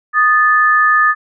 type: tone pair together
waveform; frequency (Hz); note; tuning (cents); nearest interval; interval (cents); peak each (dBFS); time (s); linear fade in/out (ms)
sine; 1237.1 / 1747; D#6 / A6; -10 / -13; tritone; 597; -11; 0.13-1.15; 50
effects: none